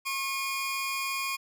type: tone pair together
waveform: sawtooth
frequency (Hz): 1086.9 / 2440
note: C#6 / D#7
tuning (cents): -34 / -34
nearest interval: octave + major second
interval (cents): 1400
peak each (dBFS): -29 / -29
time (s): 0.05-1.37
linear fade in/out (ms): 20
effects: none